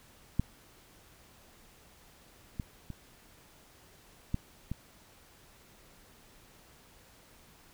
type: clicks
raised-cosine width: 5 ms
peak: -14 / -22 / -28 / -17 / -22 dBFS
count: 5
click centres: 0.396 / 2.598 / 2.903 / 4.344 / 4.716 s
effects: pink hiss -59 dBFS RMS until 7.73 s